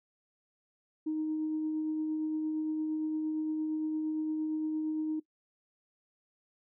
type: tone with tremolo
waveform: sine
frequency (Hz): 311.1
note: D#4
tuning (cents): 0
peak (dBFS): -28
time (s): 1.06-5.2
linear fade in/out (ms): 10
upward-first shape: triangle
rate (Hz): 8.7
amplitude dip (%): 25
effects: noise-tail reverb RT60 0.1 s tail -19 dB re dry + tanh soft clip ceiling -25 dBFS